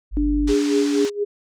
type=tone; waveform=sine; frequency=49.18 Hz; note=G1; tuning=6 cents sharp; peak=-21 dBFS; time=0.11-0.55 s; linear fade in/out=50 ms
type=tone with pitch glide; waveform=sine; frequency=295.2 to 288.8 Hz; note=D4 to D4; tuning=+9 to -29 cents; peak=-18 dBFS; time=0.17-1.05 s; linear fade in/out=0 ms; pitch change=-38 cents; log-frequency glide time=0.37-0.78 s
type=band-pass noise; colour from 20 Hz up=white; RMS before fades=-34 dBFS; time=0.47-1.1 s; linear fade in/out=10 ms; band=730 to 6700 Hz; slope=24 dB/octave
type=tone with tremolo; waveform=sine; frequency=410 Hz; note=G#4; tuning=22 cents flat; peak=-16 dBFS; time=0.48-1.25 s; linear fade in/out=20 ms; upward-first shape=sine; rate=4.2 Hz; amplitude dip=85%
effects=none